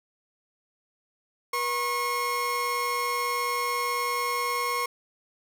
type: tone pair together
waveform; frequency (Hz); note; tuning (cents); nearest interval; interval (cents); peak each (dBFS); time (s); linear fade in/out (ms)
30% pulse; 483.8 / 1086; B4 / C#6; -36 / -36; octave + major second; 1400; -30 / -24; 1.53-4.86; 5
effects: none